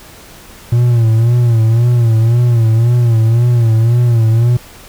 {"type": "tone with vibrato", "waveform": "triangle", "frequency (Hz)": 116.54, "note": "A#2", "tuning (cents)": 0, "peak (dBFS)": -5, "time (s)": [0.72, 4.57], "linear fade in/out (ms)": 5, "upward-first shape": "sine", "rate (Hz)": 1.9, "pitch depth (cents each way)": 80, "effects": ["pink hiss -37 dBFS RMS until 4.88 s"]}